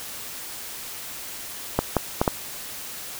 clicks, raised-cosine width 1 ms, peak -4 dBFS, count 4, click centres 1.79 / 1.967 / 2.215 / 2.278 s, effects white hiss -36 dBFS RMS until 3.19 s

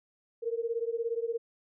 sine beating tone pair, 455.7 / 472.7 Hz, A#4 / A#4, -39 / +24 cents, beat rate 17 Hz, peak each -32 / -33 dBFS, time 0.42-1.38 s, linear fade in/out 20 ms, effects none

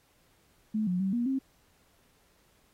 sine tone with pitch steps, 215.8 / 180 / 192.1 / 238.6 / 266.8 Hz, A3 / F#3 / G3 / A#3 / C4, -33 / -47 / -35 / +41 / +34 cents, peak -26 dBFS, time 0.74-1.39 s, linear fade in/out 10 ms, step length 130 ms, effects pink hiss -67 dBFS RMS until 2.73 s + AAC 48 kbps

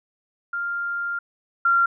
sine tone pair in turn, 1396.9 / 1380.1 Hz, F6 / F6, 0 / -21 cents, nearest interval unison, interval 21 cents, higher first, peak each -24 / -15 dBFS, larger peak second, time 0.53-1.19 / 1.65-1.86 s, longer first, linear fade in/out 5 ms, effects none

